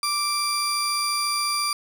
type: tone pair together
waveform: 30% pulse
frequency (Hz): 1174.7 / 4753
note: D6 / D8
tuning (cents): 0 / +20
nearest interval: 2 octaves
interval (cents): 2420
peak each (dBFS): -23 / -22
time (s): 0.03-1.73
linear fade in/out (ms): 2
effects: none